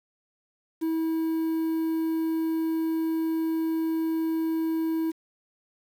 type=tone with quantisation; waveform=triangle; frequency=323.3 Hz; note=E4; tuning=34 cents flat; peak=-22 dBFS; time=0.81-5.12 s; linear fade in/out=20 ms; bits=8; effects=none